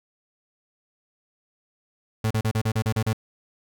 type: tone bursts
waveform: 35% pulse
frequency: 110 Hz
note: A2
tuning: in tune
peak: -19 dBFS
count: 9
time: 2.24-3.131 s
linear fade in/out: 5 ms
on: 67 ms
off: 36 ms
effects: none